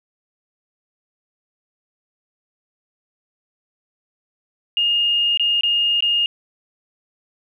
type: tone with dropouts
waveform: sine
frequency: 2839 Hz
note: F7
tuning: 28 cents sharp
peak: -15 dBFS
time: 4.77-6.26 s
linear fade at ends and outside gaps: 1 ms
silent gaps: 5.374-5.396 / 5.61-5.634 / 6.006-6.024 s
effects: 9-bit